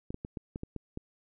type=clicks; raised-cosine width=3 ms; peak=-24 dBFS; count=8; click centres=0.105 / 0.144 / 0.249 / 0.372 / 0.559 / 0.634 / 0.763 / 0.974 s; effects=none